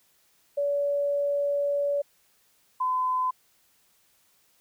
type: tone pair in turn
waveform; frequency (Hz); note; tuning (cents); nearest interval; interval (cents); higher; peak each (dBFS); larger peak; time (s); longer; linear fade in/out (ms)
sine; 571 / 1017.4; D5 / C6; -49 / -49; minor seventh; 1000; second; -23; neither; 0.57-2.02 / 2.8-3.31; first; 10
effects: white hiss -65 dBFS RMS until 4.6 s